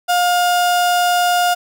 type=tone; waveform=35% pulse; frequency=710 Hz; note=F5; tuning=28 cents sharp; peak=-11 dBFS; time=0.08-1.55 s; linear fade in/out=20 ms; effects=none